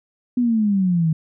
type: exponential sweep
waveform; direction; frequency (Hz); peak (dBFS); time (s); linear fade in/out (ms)
sine; down; 250.8 to 155.56; -15; 0.37-1.13; 5
effects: none